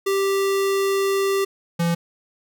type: tone pair in turn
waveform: square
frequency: 392 / 169.74 Hz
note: G4 / F3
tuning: 0 / -49 cents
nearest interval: octave + major second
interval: 1449 cents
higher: first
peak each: -19 dBFS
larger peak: neither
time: 0.06-1.45 / 1.79-1.95 s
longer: first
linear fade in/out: 10 ms
effects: none